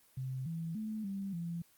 sine tone with pitch steps, 130.7 / 164.5 / 216.9 / 196.2 / 169.5 Hz, C3 / E3 / A3 / G3 / E3, -1 / -3 / -25 / +2 / +49 cents, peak -36 dBFS, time 0.17-1.62 s, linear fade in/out 5 ms, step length 290 ms, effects white hiss -66 dBFS RMS until 1.77 s + Opus 24 kbps

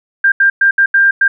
sine tone bursts at uneven times, 1592 Hz, G6, 26 cents sharp, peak -6 dBFS, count 6, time 0.24-0.32 / 0.4-0.5 / 0.61-0.71 / 0.78-0.86 / 0.94-1.11 / 1.21-1.28 s, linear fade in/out 5 ms, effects none

